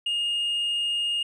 sine tone with tanh clipping, 2843 Hz, F7, 30 cents sharp, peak -24 dBFS, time 0.06-1.23 s, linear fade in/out 5 ms, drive 1 dB, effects none

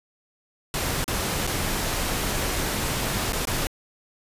pink noise with dropouts, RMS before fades -26 dBFS, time 0.74-3.67 s, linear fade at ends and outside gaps 1 ms, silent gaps 1.043-1.079 / 1.468-1.474 / 3.323-3.331 / 3.453-3.472 s, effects resampled to 32000 Hz

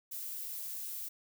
violet noise, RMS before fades -41 dBFS, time 0.11-1.09 s, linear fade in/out 10 ms, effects none

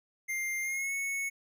square tone with pitch glide, 2100 to 2206 Hz, C7 to C#7, +6 to -9 cents, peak -32 dBFS, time 0.28-1.3 s, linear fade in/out 20 ms, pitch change +85 cents, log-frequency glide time 0.61-0.93 s, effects none

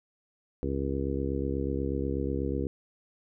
harmonic tone, 68.2 Hz, C#2, 28 cents flat, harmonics 1 / 2 / 3 / 4 / 5 / 6 / 7, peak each -33 / -36 / -39 / -34 / -36 / -36 / -37 dBFS, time 0.63-2.67 s, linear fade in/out 0 ms, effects none

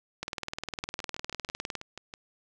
two click trains, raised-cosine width 0.2 ms, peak -16 / -23 dBFS, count 31 / 9, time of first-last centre 0.23-1.753 / 0.84-2.139 s, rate 19.7 / 6.16 Hz, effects none

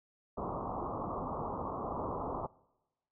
white low-pass noise, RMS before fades -38 dBFS, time 0.37-2.47 s, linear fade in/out 10 ms, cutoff 1200 Hz, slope 96 dB/octave, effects noise-tail reverb RT60 1.0 s tail -23 dB re dry

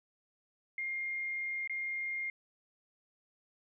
sine tone with dropouts, 2121 Hz, C7, 23 cents sharp, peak -34 dBFS, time 0.78-2.3 s, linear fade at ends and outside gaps 2 ms, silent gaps 1.675-1.696 s, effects none

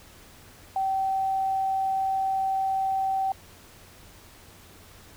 sine tone, 771 Hz, G5, 29 cents flat, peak -23 dBFS, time 0.76-3.32 s, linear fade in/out 2 ms, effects added 92 Hz sine -57 dBFS peak until 5.16 s + pink hiss -51 dBFS RMS until 5.16 s

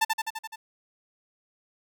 sawtooth tone with echo, 887 Hz, A5, 14 cents sharp, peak -16 dBFS, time 0.01-0.05 s, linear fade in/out 10 ms, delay 85 ms, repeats 6, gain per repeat -3 dB, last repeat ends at 0.56 s, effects none

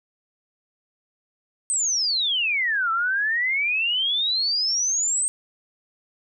sine exponential two-way sweep, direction down then up, 8460 to 1312 to 8460 Hz, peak -20 dBFS, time 1.7-5.28 s, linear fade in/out 0 ms, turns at 2.91 s, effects none

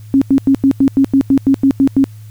sine tone bursts, 271.9 Hz, C#4, 33 cents flat, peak -6 dBFS, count 12, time 0.14-2.041 s, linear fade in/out 0 ms, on 75 ms, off 91 ms, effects added 107 Hz sine -31 dBFS peak until 2.3 s + white hiss -50 dBFS RMS until 2.3 s

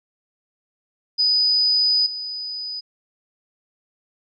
sine tone with level steps, 4978 Hz, D#8, in tune, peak -15 / -27 dBFS, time 1.18-2.81 s, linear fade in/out 20 ms, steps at 2.06 s, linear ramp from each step 5 ms, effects none

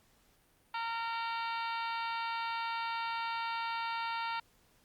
harmonic tone with a mistuned harmonic, 460 Hz, A#4, 23 cents flat, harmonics 2 / 3 / 4 / 5 / 6 / 7 / 8 / 9 / 10, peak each -36 / -40 / -47 / -45 / -46 / -52 / -48 / -53 / -52 dBFS, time 0.74-4.4 s, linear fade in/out 5 ms, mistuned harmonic 7, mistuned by -68 cents, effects pink hiss -68 dBFS RMS until 4.84 s + Opus 48 kbps

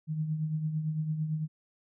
sine tone with tremolo, 155.56 Hz, D#3, in tune, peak -26 dBFS, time 0.07-1.48 s, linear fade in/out 50 ms, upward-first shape triangle, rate 8.9 Hz, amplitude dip 60%, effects none

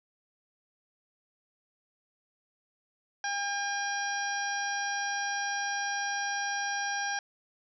harmonic tone, 806 Hz, G5, 48 cents sharp, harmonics 1 / 2 / 3 / 4 / 5 / 6 / 7, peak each -34 / -33 / -44 / -44 / -48 / -45 / -38 dBFS, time 3.24-7.19 s, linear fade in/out 2 ms, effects none

